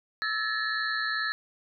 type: tone cluster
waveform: sine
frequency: 1314 / 1721 / 1843 / 3973 / 4295 Hz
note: E6 / A6 / A#6 / B7 / C8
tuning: -6 / -39 / -20 / +10 / +44 cents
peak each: -34 / -29 / -37 / -38 / -37 dBFS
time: 0.22-1.32 s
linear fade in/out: 0 ms
effects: none